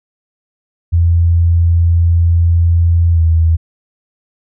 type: tone with pitch glide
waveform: sine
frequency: 84.8 to 81.86 Hz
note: E2 to E2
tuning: +50 to -12 cents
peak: -7 dBFS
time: 0.92-3.57 s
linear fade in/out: 20 ms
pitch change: -62 cents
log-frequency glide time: 3.13-3.2 s
effects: none